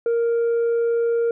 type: tone with tanh clipping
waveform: sine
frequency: 466.2 Hz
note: A#4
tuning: in tune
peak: -18 dBFS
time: 0.06-1.31 s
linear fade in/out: 2 ms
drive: 2 dB
effects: none